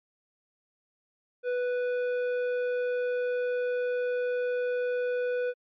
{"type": "tone with tanh clipping", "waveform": "sine", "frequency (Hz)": 493.9, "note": "B4", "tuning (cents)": 0, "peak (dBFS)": -28, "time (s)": [1.43, 5.54], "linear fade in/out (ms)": 50, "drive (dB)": 12, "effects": ["low-pass 3000 Hz 12 dB/octave", "MP3 48 kbps"]}